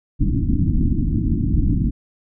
pink low-pass noise, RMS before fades -18 dBFS, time 0.19-1.91 s, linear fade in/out 20 ms, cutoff 320 Hz, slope 96 dB/octave, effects none

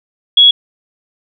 sine tone, 3346 Hz, G#7, 12 cents sharp, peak -3 dBFS, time 0.37-0.51 s, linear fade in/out 5 ms, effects none

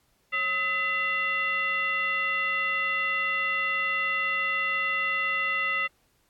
sine tone with frequency modulation, 2014 Hz, B6, 33 cents sharp, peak -24 dBFS, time 0.32-5.88 s, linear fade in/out 20 ms, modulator 733 Hz, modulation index 1, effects pink hiss -68 dBFS RMS until 6.29 s + AAC 64 kbps

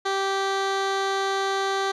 15% pulse tone with low-pass filter, 390 Hz, G4, 9 cents flat, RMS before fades -25 dBFS, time 0.05-1.92 s, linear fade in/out 10 ms, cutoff 5100 Hz, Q 1.1, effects none

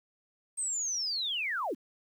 sine linear sweep, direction down, 8500 to 185 Hz, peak -30 dBFS, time 0.57-1.75 s, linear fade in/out 20 ms, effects 10-bit

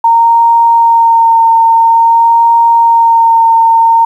sine tone with vibrato, 920 Hz, A#5, 23 cents flat, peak -3 dBFS, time 0.04-4.05 s, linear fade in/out 5 ms, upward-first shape sine, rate 0.49 Hz, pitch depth 16 cents each way, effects 7-bit

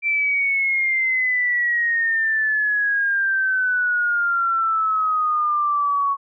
sine exponential sweep, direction down, 2349 to 1108.7 Hz, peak -17 dBFS, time 0.02-6.17 s, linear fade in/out 50 ms, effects none

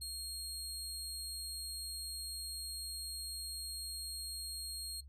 25% pulse tone, 4254 Hz, C8, 28 cents sharp, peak -36 dBFS, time 0.01-5.01 s, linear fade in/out 10 ms, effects noise-tail reverb RT60 0.1 s tail -20 dB re dry + added 69 Hz sine -51 dBFS peak until 5.08 s

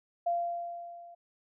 sine tone with level ramp, 690 Hz, F5, 21 cents flat, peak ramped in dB -25 to -48 dBFS, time 0.26-1.15 s, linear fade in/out 10 ms, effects none

